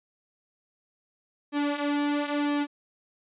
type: tone with flanger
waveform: sawtooth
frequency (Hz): 290.5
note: D4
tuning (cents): -19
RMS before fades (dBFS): -27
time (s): 1.52-2.67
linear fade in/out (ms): 50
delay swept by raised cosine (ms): 1.4 to 5.4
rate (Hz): 0.99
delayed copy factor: -0.65
effects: resampled to 8000 Hz